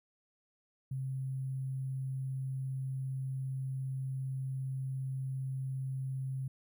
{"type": "tone with sample-and-hold", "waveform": "sine", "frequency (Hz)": 132.6, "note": "C3", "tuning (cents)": 23, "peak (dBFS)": -34, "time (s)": [0.91, 6.48], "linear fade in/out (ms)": 5, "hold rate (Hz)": 11025, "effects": []}